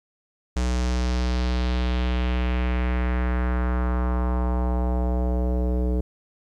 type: tone with low-pass filter sweep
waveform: square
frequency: 61.74 Hz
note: B1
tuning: in tune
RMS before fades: -23 dBFS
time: 0.56-6.01 s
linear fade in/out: 5 ms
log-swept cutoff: 7200 to 450 Hz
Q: 1.9
effects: 10-bit